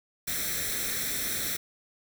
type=noise with comb filter; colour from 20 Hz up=white; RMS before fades=-31 dBFS; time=0.27-1.57 s; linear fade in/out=10 ms; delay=0.52 ms; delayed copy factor=+0.75; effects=none